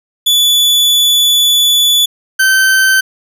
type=tone pair in turn; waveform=40% pulse; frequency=3455 / 1544.4 Hz; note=A7 / G6; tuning=-32 / -26 cents; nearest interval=octave + major second; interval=1394 cents; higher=first; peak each=-6 dBFS; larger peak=neither; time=0.26-2.06 / 2.39-3.01 s; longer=first; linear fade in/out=10 ms; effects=none